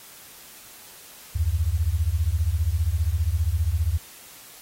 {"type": "beating tone pair", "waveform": "sine", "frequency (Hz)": [73.3, 88.3], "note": ["D2", "F2"], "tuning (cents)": [-3, 20], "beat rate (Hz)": 15, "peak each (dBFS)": -23, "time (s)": [1.35, 3.98], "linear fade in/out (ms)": 10, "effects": ["white hiss -46 dBFS RMS until 4.61 s", "AAC 48 kbps"]}